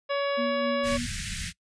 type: harmonic tone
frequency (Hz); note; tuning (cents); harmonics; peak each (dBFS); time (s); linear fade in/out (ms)
563; C#5; +27; 1 / 2 / 3 / 4 / 5 / 6 / 7 / 9; -26 / -32 / -36 / -38 / -40 / -42 / -43 / -45; 0.09-0.98; 20
type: tone with tremolo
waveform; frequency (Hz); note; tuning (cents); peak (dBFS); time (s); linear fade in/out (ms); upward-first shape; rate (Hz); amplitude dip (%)
sine; 240; B3; -49; -28; 0.37-1.07; 20; sine; 3.9; 40
type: band-stop noise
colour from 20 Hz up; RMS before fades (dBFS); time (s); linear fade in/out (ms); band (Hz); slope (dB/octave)
pink; -33; 0.83-1.53; 50; 190 to 1600; 48
effects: noise-tail reverb RT60 0.1 s tail -21 dB re dry + resampled to 22050 Hz